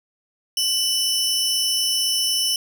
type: tone pair together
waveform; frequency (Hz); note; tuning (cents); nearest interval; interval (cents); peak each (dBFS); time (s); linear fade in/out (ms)
sawtooth; 2981 / 5378; F#7 / E8; +12 / +34; minor seventh; 1022; -19; 0.57-2.56; 2
effects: none